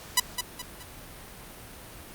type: tone with echo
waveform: 5% pulse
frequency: 987.8 Hz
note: B5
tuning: in tune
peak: -6 dBFS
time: 0.17-0.2 s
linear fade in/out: 5 ms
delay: 210 ms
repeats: 3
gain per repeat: -8 dB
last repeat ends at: 0.83 s
effects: pink hiss -45 dBFS RMS until 2.14 s + Opus 48 kbps